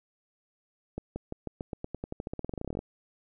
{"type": "accelerating click train", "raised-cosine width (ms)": 2, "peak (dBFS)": -21, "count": 26, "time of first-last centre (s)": [0.98, 2.791], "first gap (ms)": 180, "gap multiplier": 0.91, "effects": []}